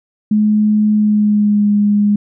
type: tone with pitch glide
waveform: sine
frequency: 212 to 206.2 Hz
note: G#3 to G#3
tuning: +36 to -12 cents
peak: -9 dBFS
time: 0.31-2.16 s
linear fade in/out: 5 ms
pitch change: -48 cents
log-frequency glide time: 0.93-1.69 s
effects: none